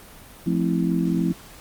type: chord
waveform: sine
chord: F major seventh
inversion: none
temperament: just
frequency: 174.61 / 218.3 / 261.9 / 327.4 Hz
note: F3 / A3 / C4 / E4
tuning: 0 / -13 / +2 / -12 cents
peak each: -22 / -27 / -26 / -26 dBFS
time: 0.46-1.33 s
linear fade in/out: 10 ms
effects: pink hiss -45 dBFS RMS until 1.6 s + Opus 32 kbps